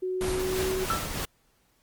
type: tone with pitch glide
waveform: sine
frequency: 370 to 375.4 Hz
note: F#4 to F#4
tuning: 0 to +25 cents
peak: -27 dBFS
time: 0.02-0.85 s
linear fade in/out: 10 ms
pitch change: +25 cents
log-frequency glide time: 0.31-0.67 s
type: noise with tremolo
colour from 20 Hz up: pink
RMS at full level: -30 dBFS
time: 0.21-1.25 s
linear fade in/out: 0 ms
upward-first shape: triangle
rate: 3.1 Hz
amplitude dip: 45%
type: tone with exponential decay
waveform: sine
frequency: 1335 Hz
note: E6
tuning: 22 cents sharp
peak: -22 dBFS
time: 0.9-1.13 s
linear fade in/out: 2 ms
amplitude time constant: 49 ms
effects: pink hiss -67 dBFS RMS until 1.82 s + Opus 32 kbps